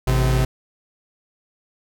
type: tone pair together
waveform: 45% pulse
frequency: 53.99 / 128.4 Hz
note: A1 / C3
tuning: -32 / -32 cents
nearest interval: octave + minor third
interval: 1500 cents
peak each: -19 / -18 dBFS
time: 0.07-0.45 s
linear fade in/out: 5 ms
effects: none